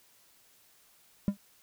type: tone with exponential decay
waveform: triangle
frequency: 200.3 Hz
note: G3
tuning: 38 cents sharp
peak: -18 dBFS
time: 1.28-1.37 s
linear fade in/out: 0 ms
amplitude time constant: 19 ms
effects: white hiss -63 dBFS RMS until 1.62 s